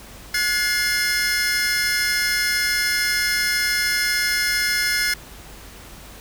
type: tone cluster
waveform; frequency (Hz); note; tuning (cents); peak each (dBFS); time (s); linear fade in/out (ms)
40% pulse; 1453 / 1701 / 2111 / 5090 / 5270; F#6 / G#6 / C7 / D#8 / E8; -32 / +41 / +15 / +39 / -1; -25 / -25 / -22 / -27 / -26; 0.34-5.14; 5
effects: added 50 Hz sine -44 dBFS peak until 6.2 s + pink hiss -42 dBFS RMS until 6.2 s